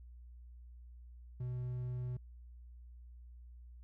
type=tone; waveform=triangle; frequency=124.5 Hz; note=B2; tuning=14 cents sharp; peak=-35 dBFS; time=1.4-2.17 s; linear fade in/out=5 ms; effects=added 60 Hz sine -51 dBFS peak until 3.83 s